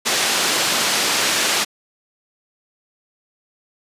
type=band-pass noise; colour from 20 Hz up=white; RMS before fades=-19 dBFS; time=0.05-1.65 s; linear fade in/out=20 ms; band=200 to 6000 Hz; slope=12 dB/octave; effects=resampled to 32000 Hz